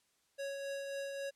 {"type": "tone with tremolo", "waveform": "square", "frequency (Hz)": 554.4, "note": "C#5", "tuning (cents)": 0, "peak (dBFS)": -38, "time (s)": [0.38, 1.31], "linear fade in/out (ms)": 20, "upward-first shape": "triangle", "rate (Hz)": 3.7, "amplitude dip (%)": 35, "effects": ["white hiss -75 dBFS RMS until 1.35 s", "low-pass 10000 Hz 12 dB/octave"]}